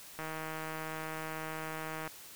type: click train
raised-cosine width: 0.5 ms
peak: -25 dBFS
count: 299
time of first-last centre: 0.19-2.076 s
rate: 158 Hz
effects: white hiss -51 dBFS RMS until 2.35 s